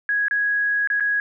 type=tone with dropouts; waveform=sine; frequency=1661.2 Hz; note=G#6; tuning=in tune; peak=-18 dBFS; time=0.09-1.2 s; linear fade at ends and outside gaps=1 ms; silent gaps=0.283-0.31 / 0.874-0.901 / 0.999-1.006 s; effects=none